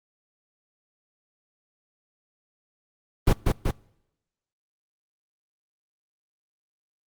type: noise with echo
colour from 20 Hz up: brown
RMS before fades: -17 dBFS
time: 3.27-3.33 s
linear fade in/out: 5 ms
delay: 190 ms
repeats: 2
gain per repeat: -3 dB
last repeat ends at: 3.71 s
effects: noise-tail reverb RT60 0.9 s tail -25 dB re dry + Opus 24 kbps